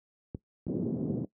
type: clicks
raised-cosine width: 3 ms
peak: -23 dBFS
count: 2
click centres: 0.348 / 0.668 s
type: band-pass noise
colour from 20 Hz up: pink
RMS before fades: -32 dBFS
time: 0.68-1.25 s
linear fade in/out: 2 ms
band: 140 to 370 Hz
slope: 24 dB/octave
effects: noise-tail reverb RT60 0.1 s tail -18 dB re dry + high-pass 60 Hz 12 dB/octave